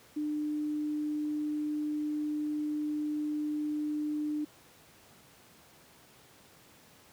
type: tone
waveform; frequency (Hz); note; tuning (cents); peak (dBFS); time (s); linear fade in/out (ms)
sine; 300; D4; +37; -30; 0.16-4.45; 10
effects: pink hiss -58 dBFS RMS until 7.12 s + high-pass 100 Hz 12 dB/octave